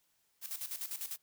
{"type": "noise with tremolo", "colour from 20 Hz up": "blue", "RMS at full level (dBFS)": -39, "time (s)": [0.41, 1.18], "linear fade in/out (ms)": 50, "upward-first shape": "square", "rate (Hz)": 10, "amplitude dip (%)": 70, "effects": ["white hiss -75 dBFS RMS until 1.22 s"]}